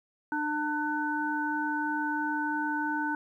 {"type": "harmonic tone", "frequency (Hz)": 299.5, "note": "D4", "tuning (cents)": 34, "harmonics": [1, 3, 5], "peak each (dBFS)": [-32, -32, -32], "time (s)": [0.32, 3.15], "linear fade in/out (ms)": 2, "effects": ["11-bit"]}